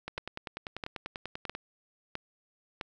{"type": "two click trains", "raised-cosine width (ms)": 0.3, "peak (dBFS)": [-19, -21], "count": [5, 16], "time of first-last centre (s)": [[0.18, 2.812], [0.08, 1.551]], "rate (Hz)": [1.52, 10.2], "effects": []}